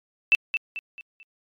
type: tone with echo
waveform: sine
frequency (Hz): 2655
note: E7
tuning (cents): +12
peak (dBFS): -13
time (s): 0.32-0.35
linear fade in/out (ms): 0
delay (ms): 220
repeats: 4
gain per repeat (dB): -8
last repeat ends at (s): 1.23
effects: MP3 96 kbps